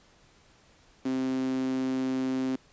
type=tone with high-pass filter; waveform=sawtooth; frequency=130.81 Hz; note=C3; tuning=in tune; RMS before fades=-29 dBFS; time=1.05-2.56 s; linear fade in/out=5 ms; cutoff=280 Hz; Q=8.1; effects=pink hiss -60 dBFS RMS until 2.72 s + resampled to 16000 Hz